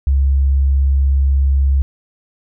sine tone, 68.3 Hz, C#2, 25 cents flat, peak -10 dBFS, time 0.07-1.82 s, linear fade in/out 0 ms, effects none

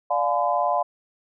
sine chord, D diminished seventh, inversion none, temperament just, 587.3 / 704.8 / 845.8 / 1014.9 Hz, D5 / F5 / Ab5 / Cb6, 0 / +16 / +31 / +47 cents, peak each -26 / -23 / -27 / -25 dBFS, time 0.1-0.83 s, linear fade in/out 10 ms, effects none

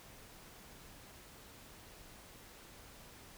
silence, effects pink hiss -56 dBFS RMS until 3.37 s

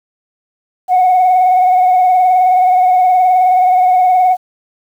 sine tone with vibrato, 735 Hz, F#5, 12 cents flat, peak -5 dBFS, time 0.88-4.37 s, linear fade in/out 50 ms, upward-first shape sine, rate 19 Hz, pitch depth 36 cents each way, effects tanh soft clip ceiling -4 dBFS + 7-bit

